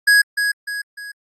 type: tone with echo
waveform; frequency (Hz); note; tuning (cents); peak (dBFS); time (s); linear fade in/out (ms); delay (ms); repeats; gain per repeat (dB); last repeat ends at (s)
square; 1661.2; G#6; 0; -10; 0.07-0.22; 10; 300; 3; -7; 1.12
effects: low-pass 11000 Hz 12 dB/octave + Opus 48 kbps